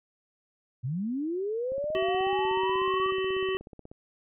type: linear sweep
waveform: sine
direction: up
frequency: 114 to 1174.7 Hz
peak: -28 dBFS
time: 0.83-3.12 s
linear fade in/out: 20 ms
type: click train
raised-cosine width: 2 ms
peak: -32 dBFS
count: 37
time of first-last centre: 1.72-3.915 s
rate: 16.4 Hz
type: harmonic tone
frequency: 378.6 Hz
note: F#4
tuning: 40 cents sharp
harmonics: 1 / 3 / 5 / 7 / 8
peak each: -27 / -37 / -38 / -39 / -39 dBFS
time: 1.95-3.57 s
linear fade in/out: 0 ms
effects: none